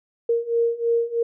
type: beating tone pair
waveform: sine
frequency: 464.2 / 467.3 Hz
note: A#4 / A#4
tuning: -7 / +4 cents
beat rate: 3.1 Hz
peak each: -23 / -21 dBFS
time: 0.29-1.23 s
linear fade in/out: 5 ms
effects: none